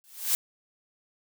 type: noise with exponential growth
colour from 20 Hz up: blue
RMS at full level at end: -21 dBFS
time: 0.04-0.35 s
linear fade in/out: 0 ms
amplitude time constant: 67 ms
effects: none